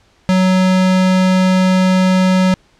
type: tone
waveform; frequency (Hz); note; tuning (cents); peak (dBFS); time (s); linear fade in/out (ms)
square; 186; F#3; +9; -10; 0.29-2.54; 0
effects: pink hiss -53 dBFS RMS until 2.79 s + low-pass 6000 Hz 12 dB/octave